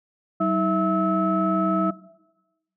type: tone cluster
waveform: sine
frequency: 190.1 / 317.8 / 661 / 1297 Hz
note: F#3 / D#4 / E5 / E6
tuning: +47 / +37 / +5 / -28 cents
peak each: -24 dBFS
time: 0.4-1.91 s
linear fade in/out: 10 ms
effects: noise-tail reverb RT60 1.0 s tail -18 dB re dry + tanh soft clip ceiling -10 dBFS